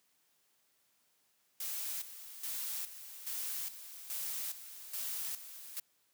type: noise with tremolo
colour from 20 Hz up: blue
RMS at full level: -39 dBFS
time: 1.6-5.8 s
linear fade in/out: 5 ms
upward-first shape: square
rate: 1.2 Hz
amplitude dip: 70%
effects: white hiss -74 dBFS RMS until 6.13 s + high-pass 100 Hz 12 dB/octave